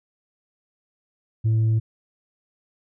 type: tone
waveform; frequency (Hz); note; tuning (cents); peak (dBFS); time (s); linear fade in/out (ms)
sine; 111.1; A2; +17; -14; 1.44-1.8; 20
effects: tanh soft clip ceiling -16 dBFS